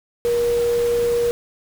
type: tone in noise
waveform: sine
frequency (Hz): 475.1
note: A#4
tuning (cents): +33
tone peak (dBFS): -16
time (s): 0.25-1.31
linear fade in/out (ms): 0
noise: pink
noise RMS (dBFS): -33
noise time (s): 0.25-1.31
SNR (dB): +14
effects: none